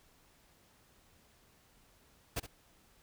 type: noise with echo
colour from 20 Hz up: pink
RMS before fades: -35 dBFS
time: 2.36-2.4 s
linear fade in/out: 10 ms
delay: 67 ms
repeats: 1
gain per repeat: -12 dB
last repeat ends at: 2.467 s
effects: pink hiss -66 dBFS RMS until 3.02 s